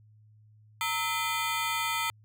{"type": "ring-modulated tone", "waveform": "20% pulse", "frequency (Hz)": 1108.7, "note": "C#6", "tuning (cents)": 0, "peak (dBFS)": -20, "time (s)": [0.81, 2.1], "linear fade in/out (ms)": 0, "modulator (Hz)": 189, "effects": ["added 107 Hz sine -55 dBFS peak until 2.24 s"]}